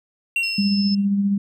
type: tone with exponential decay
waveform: triangle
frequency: 2741 Hz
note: F7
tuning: 33 cents flat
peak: -15 dBFS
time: 0.36-1.05 s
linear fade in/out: 2 ms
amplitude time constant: 150 ms
type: tone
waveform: sine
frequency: 5240 Hz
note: E8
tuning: 11 cents flat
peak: -25 dBFS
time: 0.43-0.95 s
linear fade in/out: 5 ms
type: tone with tremolo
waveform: sine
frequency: 200 Hz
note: G3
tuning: 35 cents sharp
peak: -15 dBFS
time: 0.58-1.38 s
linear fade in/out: 5 ms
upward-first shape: sine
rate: 15 Hz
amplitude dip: 35%
effects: none